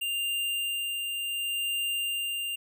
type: tone with tremolo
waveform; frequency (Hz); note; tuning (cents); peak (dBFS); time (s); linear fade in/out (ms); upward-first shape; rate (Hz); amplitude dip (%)
square; 2794; F7; 0; -28; 0.01-2.56; 10; sine; 0.69; 30
effects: none

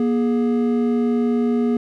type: tone pair together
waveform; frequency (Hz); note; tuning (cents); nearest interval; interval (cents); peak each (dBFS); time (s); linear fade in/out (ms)
triangle; 238.5 / 417.5; A#3 / G#4; +40 / +9; minor seventh; 969; -15 / -21; 0-1.77; 2
effects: none

